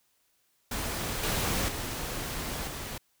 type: noise with level steps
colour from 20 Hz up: pink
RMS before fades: -33 / -29 / -35 / -38 dBFS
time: 0.71-2.98 s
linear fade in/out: 5 ms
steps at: 1.23 / 1.68 / 2.67 s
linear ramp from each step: 5 ms
effects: white hiss -71 dBFS RMS until 3.2 s